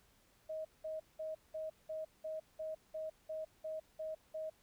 sine tone bursts, 630 Hz, D#5, 21 cents sharp, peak -39 dBFS, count 12, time 0.49-4.5 s, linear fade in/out 10 ms, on 160 ms, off 190 ms, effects pink hiss -70 dBFS RMS until 4.62 s

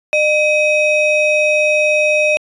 triangle ring-modulated tone, 1568 Hz, G6, in tune, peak -6 dBFS, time 0.13-2.37 s, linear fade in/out 0 ms, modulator 961 Hz, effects resampled to 22050 Hz

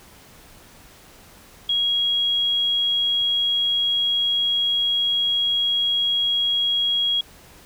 sine tone, 3300 Hz, G#7, 12 cents flat, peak -18 dBFS, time 1.69-7.21 s, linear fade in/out 5 ms, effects pink hiss -48 dBFS RMS until 7.65 s

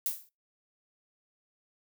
violet noise with exponential decay, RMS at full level -27 dBFS, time 0.06-0.29 s, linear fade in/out 1 ms, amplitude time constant 50 ms, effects noise-tail reverb RT60 0.2 s tail -19 dB re dry

